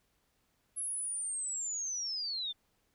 sine linear sweep, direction down, 11000 to 3499 Hz, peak -34 dBFS, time 0.76-2.53 s, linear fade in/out 20 ms, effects pink hiss -75 dBFS RMS until 2.94 s

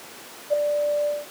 sine tone with ADSR envelope, 588 Hz, D5, 2 cents sharp, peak -13 dBFS, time 0.5-1.26 s, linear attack 32 ms, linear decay 6 ms, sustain -7 dB, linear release 190 ms, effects pink hiss -41 dBFS RMS until 1.3 s + high-pass 300 Hz 12 dB/octave

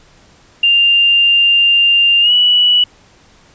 sine tone with pitch glide, 2794 to 2945 Hz, F7 to F#7, 0 to -9 cents, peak -7 dBFS, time 0.63-2.84 s, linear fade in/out 5 ms, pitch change +91 cents, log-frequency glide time 2.21-2.32 s, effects pink hiss -47 dBFS RMS until 3.54 s + resampled to 16000 Hz

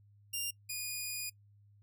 10% pulse tone pair in turn, 2794 / 2458 Hz, F7 / D#7, 0 / -22 cents, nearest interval major second, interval 222 cents, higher first, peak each -26 / -28 dBFS, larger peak first, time 0.33-0.51 / 0.69-1.3 s, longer second, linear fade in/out 10 ms, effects noise-tail reverb RT60 0.1 s tail -23 dB re dry + added 102 Hz sine -60 dBFS peak until 1.82 s

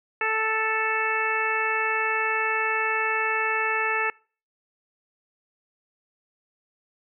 harmonic tone, 440 Hz, A4, in tune, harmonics 1 / 2 / 3 / 4 / 5 / 6, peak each -31 / -30 / -29 / -27 / -30 / -30 dBFS, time 0.21-4.1 s, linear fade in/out 2 ms, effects noise-tail reverb RT60 0.4 s tail -25 dB re dry

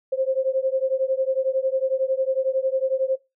sine beating tone pair, 523.3 / 534.3 Hz, C5 / C5, 0 / +36 cents, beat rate 11 Hz, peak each -23 dBFS, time 0.12-3.16 s, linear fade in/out 10 ms, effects noise-tail reverb RT60 0.2 s tail -18 dB re dry

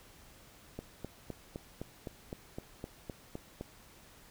click train, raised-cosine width 2 ms, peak -26 dBFS, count 12, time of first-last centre 0.79-3.611 s, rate 3.9 Hz, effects pink hiss -58 dBFS RMS until 4.3 s

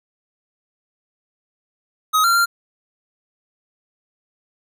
square tone with pitch steps, 1263 / 1376 / 1387 Hz, D#6 / F6 / F6, +26 / -26 / -12 cents, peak -14 dBFS, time 2.13-2.46 s, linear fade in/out 20 ms, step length 110 ms, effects none

